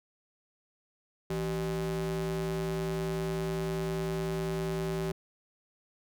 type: ring-modulated tone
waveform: square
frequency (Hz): 110.6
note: A2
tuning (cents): +9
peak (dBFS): -28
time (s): 1.3-5.12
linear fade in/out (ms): 5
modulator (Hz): 274
effects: none